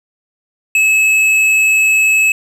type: tone with hard clipping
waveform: sine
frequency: 2589 Hz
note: E7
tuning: 32 cents flat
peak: -10 dBFS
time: 0.75-2.32 s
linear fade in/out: 2 ms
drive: 8 dB
effects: none